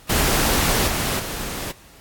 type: noise with level steps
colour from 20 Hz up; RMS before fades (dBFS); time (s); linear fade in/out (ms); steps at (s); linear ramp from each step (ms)
pink; -19 / -23 / -29; 0.09-1.72; 10; 0.87 / 1.19; 10
effects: pink hiss -48 dBFS RMS until 2 s + AAC 64 kbps